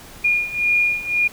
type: beating tone pair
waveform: sine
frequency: 2427 / 2428.9 Hz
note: D#7 / D#7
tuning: -44 / -42 cents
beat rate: 1.9 Hz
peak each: -21 / -18 dBFS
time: 0.24-1.28 s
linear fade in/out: 10 ms
effects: pink hiss -41 dBFS RMS until 1.32 s